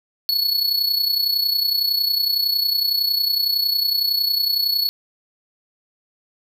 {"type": "tone with amplitude modulation", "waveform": "square", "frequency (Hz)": 4400, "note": "C#8", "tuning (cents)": -14, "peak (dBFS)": -15, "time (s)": [0.29, 4.89], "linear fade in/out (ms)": 0, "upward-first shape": "sine", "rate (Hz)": 30.9, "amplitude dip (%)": 65, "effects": []}